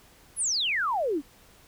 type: exponential sweep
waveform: sine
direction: down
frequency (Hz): 11175 to 261.6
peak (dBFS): -24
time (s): 0.36-1.22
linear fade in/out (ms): 50
effects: pink hiss -56 dBFS RMS until 1.67 s